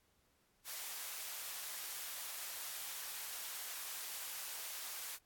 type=high-pass noise; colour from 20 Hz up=white; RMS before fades=-45 dBFS; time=0.64-5.19 s; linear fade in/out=50 ms; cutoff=710 Hz; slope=12 dB/octave; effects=pink hiss -75 dBFS RMS until 5.25 s + AAC 64 kbps